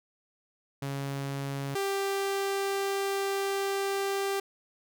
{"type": "tone pair in turn", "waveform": "sawtooth", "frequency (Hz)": [138.59, 393.7], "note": ["C#3", "G4"], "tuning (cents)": [0, 8], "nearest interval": "octave + tritone", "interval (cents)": 1808, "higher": "second", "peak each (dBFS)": [-28, -24], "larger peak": "second", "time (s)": [[0.82, 1.75], [1.75, 4.4]], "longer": "second", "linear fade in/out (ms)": 5, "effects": []}